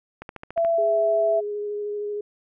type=click train; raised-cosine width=0.5 ms; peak=-21 dBFS; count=7; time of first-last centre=0.22-0.649 s; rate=14 Hz
type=tone with pitch glide; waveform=sine; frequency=670 to 659.6 Hz; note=E5 to E5; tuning=+28 to +1 cents; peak=-18 dBFS; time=0.56-1.41 s; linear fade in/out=20 ms; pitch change=-27 cents; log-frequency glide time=0.71-0.97 s
type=tone with vibrato; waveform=sine; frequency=414.5 Hz; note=G#4; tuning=3 cents flat; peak=-26 dBFS; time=0.78-2.21 s; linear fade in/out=5 ms; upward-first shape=square; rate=13 Hz; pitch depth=9 cents each way
effects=none